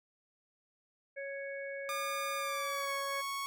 harmonic tone, 554.4 Hz, C#5, in tune, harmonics 1 / 3 / 4, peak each -40 / -45 / -46 dBFS, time 1.16-3.22 s, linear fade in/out 20 ms
sawtooth tone with pitch glide, 1207 to 1106.8 Hz, D6 to C#6, +47 to -3 cents, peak -32 dBFS, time 1.89-3.46 s, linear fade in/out 0 ms, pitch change -150 cents, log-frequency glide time 2.37-2.93 s
effects none

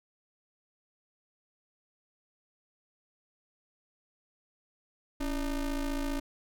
square ring-modulated tone, 152.5 Hz, D#3, 34 cents flat, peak -28 dBFS, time 5.2-6.2 s, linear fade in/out 10 ms, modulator 125 Hz, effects none

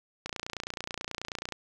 click train, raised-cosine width 0.2 ms, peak -17 dBFS, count 38, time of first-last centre 0.26-1.523 s, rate 29.3 Hz, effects none

